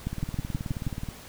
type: two click trains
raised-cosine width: 5 ms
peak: -20 / -16 dBFS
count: 19 / 6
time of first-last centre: 0.13-1.087 / 0.07-0.867 s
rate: 18.8 / 6.27 Hz
effects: pink hiss -46 dBFS RMS until 1.28 s